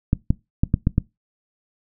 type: clicks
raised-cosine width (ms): 5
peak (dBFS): -4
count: 6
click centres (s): 0.131 / 0.305 / 0.635 / 0.741 / 0.871 / 0.981
effects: noise-tail reverb RT60 0.2 s tail -21 dB re dry